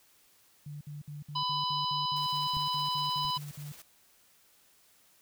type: tone bursts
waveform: sine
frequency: 146.83 Hz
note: D3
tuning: in tune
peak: -39 dBFS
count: 15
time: 0.66-3.722 s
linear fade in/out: 5 ms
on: 150 ms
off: 58 ms
type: harmonic tone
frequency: 998 Hz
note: B5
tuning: 18 cents sharp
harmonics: 1 / 3 / 4 / 5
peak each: -31 / -36 / -37 / -38 dBFS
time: 1.35-3.38 s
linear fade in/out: 10 ms
type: noise with tremolo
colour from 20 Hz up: white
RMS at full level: -49 dBFS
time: 2.16-3.82 s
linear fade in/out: 2 ms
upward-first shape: triangle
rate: 16 Hz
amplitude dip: 50%
type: clicks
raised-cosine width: 5 ms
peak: -29 / -35 dBFS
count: 2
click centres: 2.569 / 3.251 s
effects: white hiss -64 dBFS RMS until 5.21 s